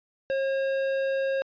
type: tone with tanh clipping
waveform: triangle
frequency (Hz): 540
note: C#5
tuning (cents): -45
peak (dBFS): -26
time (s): 0.3-1.42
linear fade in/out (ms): 0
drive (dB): 17
effects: resampled to 11025 Hz